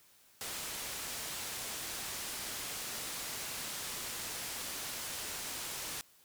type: low-pass noise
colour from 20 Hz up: white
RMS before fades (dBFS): -41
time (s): 0.41-6.01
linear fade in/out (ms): 0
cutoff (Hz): 11000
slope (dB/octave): 12
effects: white hiss -64 dBFS RMS until 6.24 s